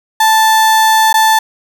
35% pulse tone with dropouts, 880 Hz, A5, in tune, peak -5 dBFS, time 0.2-1.39 s, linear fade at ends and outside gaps 5 ms, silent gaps 1.129-1.14 s, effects none

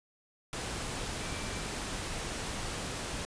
sine tone in noise, 2338 Hz, D7, 8 cents flat, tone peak -48 dBFS, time 1.21-1.63 s, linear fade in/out 0 ms, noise pink, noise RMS -37 dBFS, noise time 0.53-3.25 s, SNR -14 dB, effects resampled to 22050 Hz

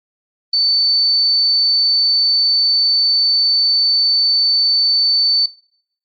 sine tone, 4525 Hz, C#8, 35 cents sharp, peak -12 dBFS, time 0.53-5.46 s, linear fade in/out 5 ms, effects noise-tail reverb RT60 0.7 s tail -24 dB re dry + Opus 32 kbps

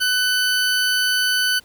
20% pulse tone, 1500 Hz, F#6, 23 cents sharp, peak -12 dBFS, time 0-1.6 s, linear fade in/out 20 ms, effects pink hiss -52 dBFS RMS until 1.64 s

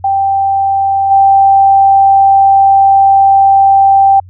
sine tone with level steps, 784 Hz, G5, in tune, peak -8 / -3 dBFS, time 0.04-4.2 s, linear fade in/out 5 ms, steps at 1.1 s, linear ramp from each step 20 ms, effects added 91 Hz sine -32 dBFS peak until 4.29 s

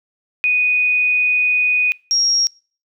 sine tone pair in turn, 2483 / 5593 Hz, D#7 / F8, -4 / +2 cents, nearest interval octave + major second, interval 1406 cents, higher second, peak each -13 dBFS, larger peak neither, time 0.44-1.92 / 2.11-2.47 s, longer first, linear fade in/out 0 ms, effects noise-tail reverb RT60 0.4 s tail -24 dB re dry

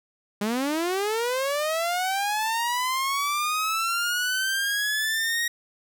sawtooth linear sweep, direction up, 199.5 to 1890 Hz, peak -20 dBFS, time 0.41-5.48 s, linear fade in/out 5 ms, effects none

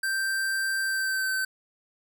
square tone with pitch glide, 1568 to 1539.3 Hz, G6 to G6, 0 to -32 cents, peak -26 dBFS, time 0.03-1.45 s, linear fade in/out 5 ms, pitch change -32 cents, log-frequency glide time 0.82-1.3 s, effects none

